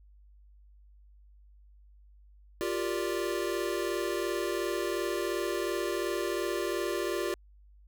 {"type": "chord", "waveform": "square", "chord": "G minor seventh", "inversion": "third", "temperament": "equal", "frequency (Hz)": [349.2, 392, 466.2, 587.3], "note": ["F4", "G4", "Bb4", "D5"], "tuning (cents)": [0, 0, 0, 0], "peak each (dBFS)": [-34, -35, -39, -38], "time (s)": [2.61, 7.34], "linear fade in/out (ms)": 0, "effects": ["added 50 Hz sine -54 dBFS peak until 7.87 s"]}